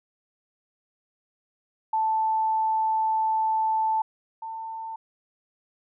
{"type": "tone pair in turn", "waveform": "sine", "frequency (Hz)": [880, 894.9], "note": ["A5", "A5"], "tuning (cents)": [0, 29], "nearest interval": "unison", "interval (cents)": 29, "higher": "second", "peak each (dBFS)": [-21, -32], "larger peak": "first", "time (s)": [[1.93, 4.02], [4.42, 4.96]], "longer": "first", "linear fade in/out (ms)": 5, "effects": []}